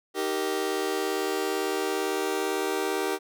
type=chord; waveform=sawtooth; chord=Eb major; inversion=none; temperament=just; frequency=311.1 / 388.9 / 466.7 Hz; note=Eb4 / G4 / Bb4; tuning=0 / -14 / +2 cents; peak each=-29 / -24 / -28 dBFS; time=0.14-3.19 s; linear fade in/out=50 ms; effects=none